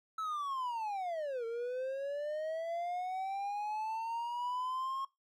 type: linear two-way sweep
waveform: triangle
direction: down then up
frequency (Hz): 1318.5 to 452.6 to 1084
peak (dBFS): -33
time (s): 0.18-5.05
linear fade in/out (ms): 5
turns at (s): 1.45
effects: noise-tail reverb RT60 0.2 s tail -19 dB re dry